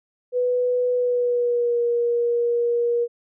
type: tone with pitch glide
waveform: sine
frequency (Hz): 495 to 474.8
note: B4 to A#4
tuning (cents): +4 to +32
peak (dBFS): -18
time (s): 0.32-3.08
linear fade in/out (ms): 50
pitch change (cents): -72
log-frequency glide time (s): 0.93-1.8
effects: none